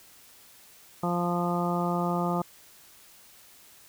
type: harmonic tone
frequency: 174.61 Hz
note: F3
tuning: in tune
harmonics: 1 / 2 / 3 / 4 / 5 / 6 / 7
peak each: -28 / -33 / -35 / -33 / -34 / -39 / -34 dBFS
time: 1.03-2.42 s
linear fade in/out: 5 ms
effects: white hiss -54 dBFS RMS until 3.88 s